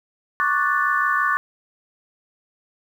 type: chord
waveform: sine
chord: D major seventh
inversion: third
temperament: equal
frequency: 1108.7 / 1174.7 / 1480 / 1760 Hz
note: C#6 / D6 / F#6 / A6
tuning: 0 / 0 / 0 / 0 cents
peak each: -23 dBFS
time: 0.4-1.37 s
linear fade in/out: 0 ms
effects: 8-bit